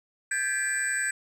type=tone cluster; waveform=sine; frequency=1582 / 1712 / 1978 / 2366 / 7990 Hz; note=G6 / A6 / B6 / D7 / B8; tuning=+15 / -48 / +2 / +12 / +19 cents; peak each=-29 / -29 / -35 / -38 / -29 dBFS; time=0.31-1.11 s; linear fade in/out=5 ms; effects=tanh soft clip ceiling -20 dBFS